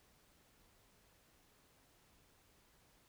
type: silence
effects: pink hiss -70 dBFS RMS until 3.08 s